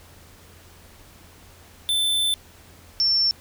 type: tone pair in turn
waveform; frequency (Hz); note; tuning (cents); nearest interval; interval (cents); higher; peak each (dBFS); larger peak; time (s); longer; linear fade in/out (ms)
square / sine; 3533 / 5410; A7 / E8; +6 / +44; perfect fifth; 738; second; -20 / -17; second; 1.89-2.34 / 3-3.31; first; 0
effects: added 85 Hz sine -52 dBFS peak until 3.4 s + pink hiss -50 dBFS RMS until 3.4 s